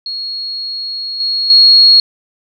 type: tone with level steps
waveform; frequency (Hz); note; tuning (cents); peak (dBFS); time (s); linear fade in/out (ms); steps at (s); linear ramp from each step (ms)
sine; 4307; C8; +49; -19 / -13 / -3; 0.06-2; 2; 1.2 / 1.5; 2
effects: none